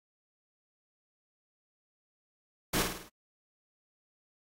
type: noise with echo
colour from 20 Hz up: pink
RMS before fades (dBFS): -30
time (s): 2.73-2.83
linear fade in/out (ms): 10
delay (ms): 52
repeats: 5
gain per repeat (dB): -5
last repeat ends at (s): 3.09
effects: AAC 48 kbps